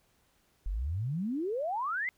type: exponential sweep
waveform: sine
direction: up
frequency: 41.2 to 2124 Hz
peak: -30 dBFS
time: 0.66-2.09 s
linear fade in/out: 0 ms
effects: pink hiss -70 dBFS RMS until 2.17 s